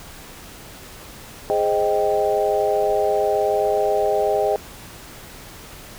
sine chord, Ab major seventh, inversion none, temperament equal, 415.3 / 523.3 / 622.3 / 784 Hz, Ab4 / C5 / Eb5 / G5, 0 / 0 / 0 / 0 cents, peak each -21 / -25 / -21 / -23 dBFS, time 1.5-4.56 s, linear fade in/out 0 ms, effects pink hiss -40 dBFS RMS until 5.98 s

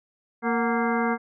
harmonic tone with a mistuned harmonic, 231.8 Hz, A#3, 10 cents flat, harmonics 1 / 2 / 3 / 4 / 5 / 6 / 7 / 9, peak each -25 / -28 / -30 / -31 / -32 / -33 / -33 / -35 dBFS, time 0.42-1.18 s, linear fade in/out 50 ms, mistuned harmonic 3, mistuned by +100 cents, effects none

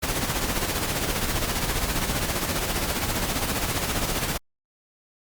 pink noise with tremolo, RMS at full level -24 dBFS, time 0.02-4.38 s, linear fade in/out 20 ms, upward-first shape sine, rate 15 Hz, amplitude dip 50%, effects Opus 48 kbps

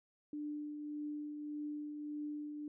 sine tone with tremolo, 297.1 Hz, D4, 20 cents sharp, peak -38 dBFS, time 0.33-2.68 s, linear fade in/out 2 ms, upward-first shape triangle, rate 1.7 Hz, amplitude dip 40%, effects none

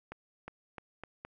accelerating click train, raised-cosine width 0.5 ms, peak -27 dBFS, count 5, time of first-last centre 0.12-1.25 s, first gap 360 ms, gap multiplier 0.84, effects none

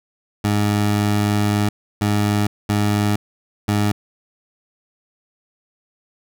20% pulse tone bursts at uneven times, 103.7 Hz, G#2, 2 cents flat, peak -11 dBFS, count 4, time 0.44-1.69 / 2.01-2.47 / 2.69-3.16 / 3.68-3.92 s, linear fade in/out 5 ms, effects none

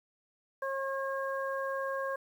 harmonic tone, 541 Hz, C#5, 42 cents flat, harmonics 1 / 2 / 3, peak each -34 / -37 / -39 dBFS, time 0.62-2.16 s, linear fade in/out 5 ms, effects 10-bit

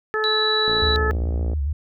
harmonic tone, 432.3 Hz, A4, 31 cents flat, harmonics 1 / 2 / 3 / 4, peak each -23 / -32 / -26 / -25 dBFS, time 0.14-1.11 s, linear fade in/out 0 ms
sine tone, 3937 Hz, B7, 6 cents flat, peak -20 dBFS, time 0.24-0.96 s, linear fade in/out 0 ms
click train, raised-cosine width 2 ms, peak -18 dBFS, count 50, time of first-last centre 0.68-1.534 s, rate 57.4 Hz
sine tone with vibrato, 72.6 Hz, D2, 19 cents flat, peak -20 dBFS, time 0.82-1.73 s, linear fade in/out 5 ms, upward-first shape square, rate 7.1 Hz, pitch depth 75 cents each way
effects none

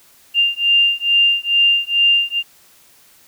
sine beating tone pair, 2794 / 2796.3 Hz, F7 / F7, 0 / +2 cents, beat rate 2.3 Hz, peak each -15 dBFS, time 0.34-2.43 s, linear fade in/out 50 ms, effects white hiss -50 dBFS RMS until 3.27 s

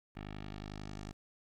10% pulse tone with low-pass filter sweep, 51.1 Hz, G#1, 27 cents flat, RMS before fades -45 dBFS, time 0.15-1.13 s, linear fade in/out 20 ms, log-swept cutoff 2700 to 7200 Hz, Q 1.5, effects 11-bit

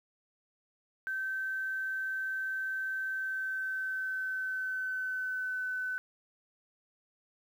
sine tone with pitch glide, 1545 to 1510.6 Hz, G6 to F#6, -26 to +35 cents, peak -32 dBFS, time 1.07-5.98 s, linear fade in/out 0 ms, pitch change -39 cents, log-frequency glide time 3.12-5.65 s, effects 10-bit

